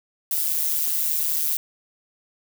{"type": "noise with amplitude modulation", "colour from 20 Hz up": "violet", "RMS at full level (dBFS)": -20, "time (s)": [0.31, 1.57], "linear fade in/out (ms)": 2, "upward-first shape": "sine", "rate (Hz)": 155, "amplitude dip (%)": 75, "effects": []}